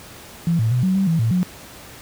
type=tone with pitch steps; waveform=sine; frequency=168.6 / 112.1 / 124.1 / 187.4 / 193.8 / 164.3 / 113.1 / 181.1 Hz; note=E3 / A2 / B2 / F#3 / G3 / E3 / A2 / F#3; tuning=+39 / +33 / +9 / +22 / -20 / -5 / +48 / -37 cents; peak=-15 dBFS; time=0.47-1.43 s; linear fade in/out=0 ms; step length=120 ms; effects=pink hiss -40 dBFS RMS until 2.01 s + high-pass 60 Hz 12 dB/octave